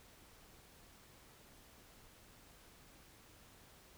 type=silence; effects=pink hiss -62 dBFS RMS until 3.97 s